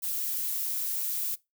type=noise; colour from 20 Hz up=violet; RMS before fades=-31 dBFS; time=0.02-1.36 s; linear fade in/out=20 ms; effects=noise-tail reverb RT60 0.2 s tail -21 dB re dry